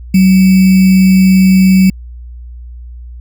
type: tone with sample-and-hold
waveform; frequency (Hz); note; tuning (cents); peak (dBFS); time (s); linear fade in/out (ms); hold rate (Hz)
sine; 188.5; F#3; +32; -3; 0.14-1.9; 5; 2450
effects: added 60 Hz sine -26 dBFS peak until 3.2 s